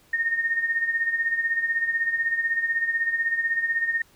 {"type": "tone with tremolo", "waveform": "sine", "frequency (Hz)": 1839, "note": "A#6", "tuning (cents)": -24, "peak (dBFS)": -19, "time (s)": [0.13, 4.02], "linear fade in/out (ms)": 5, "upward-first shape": "sine", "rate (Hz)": 16, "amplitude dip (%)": 65, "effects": ["pink hiss -58 dBFS RMS until 4.15 s"]}